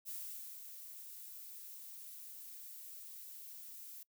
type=noise with ADSR envelope; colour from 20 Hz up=violet; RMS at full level=-44 dBFS; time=0.05-4.03 s; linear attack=35 ms; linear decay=490 ms; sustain=-7 dB; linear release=4 ms; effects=noise-tail reverb RT60 0.1 s tail -23 dB re dry